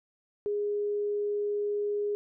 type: tone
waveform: sine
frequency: 412.6 Hz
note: G#4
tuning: 11 cents flat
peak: -27 dBFS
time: 0.46-2.15 s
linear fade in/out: 0 ms
effects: none